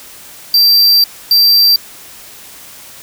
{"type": "tone bursts at uneven times", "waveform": "square", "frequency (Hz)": 4699, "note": "D8", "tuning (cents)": 0, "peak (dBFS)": -6, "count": 2, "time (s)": [[0.54, 1.04], [1.31, 1.76]], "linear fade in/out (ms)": 2, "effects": ["white hiss -35 dBFS RMS until 3.02 s"]}